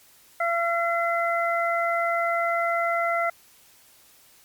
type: harmonic tone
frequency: 680 Hz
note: F5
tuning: 46 cents flat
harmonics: 1 / 2 / 3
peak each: -24 / -26 / -28 dBFS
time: 0.4-3.3 s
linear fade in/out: 5 ms
effects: white hiss -55 dBFS RMS until 4.44 s + MP3 96 kbps